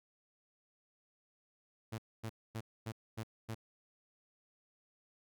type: tone bursts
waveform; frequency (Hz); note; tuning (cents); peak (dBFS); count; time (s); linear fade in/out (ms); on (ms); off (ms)
sawtooth; 111.8; A2; +28; -35; 6; 1.92-3.548; 10; 63; 250
effects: none